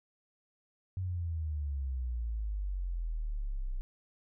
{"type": "exponential sweep", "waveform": "sine", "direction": "down", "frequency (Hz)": [94.8, 30.55], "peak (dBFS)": -32, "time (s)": [0.97, 3.81], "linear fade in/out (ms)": 0, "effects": []}